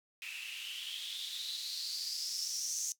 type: noise with band-pass filter sweep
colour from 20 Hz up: blue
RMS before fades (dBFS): -40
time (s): 0.22-2.92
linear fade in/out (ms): 0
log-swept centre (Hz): 2500 to 6400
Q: 7.4
effects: noise-tail reverb RT60 0.1 s tail -17 dB re dry